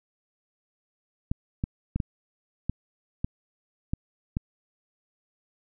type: clicks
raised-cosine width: 5 ms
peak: -14 dBFS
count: 8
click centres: 1.315 / 1.639 / 1.96 / 2.002 / 2.696 / 3.245 / 3.935 / 4.369 s
effects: none